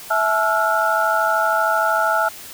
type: tone cluster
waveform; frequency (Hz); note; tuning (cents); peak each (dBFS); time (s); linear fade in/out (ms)
sine; 657 / 861 / 1336 / 1429; E5 / A5 / E6 / F6; -6 / -38 / +23 / +39; -21; 0.1-2.29; 10
effects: white hiss -37 dBFS RMS until 2.53 s